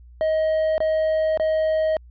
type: tone bursts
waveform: triangle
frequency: 630 Hz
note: D#5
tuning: 21 cents sharp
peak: -16 dBFS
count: 3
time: 0.21-1.968 s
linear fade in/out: 0 ms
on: 570 ms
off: 24 ms
effects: added 60 Hz sine -43 dBFS peak until 2.1 s + resampled to 11025 Hz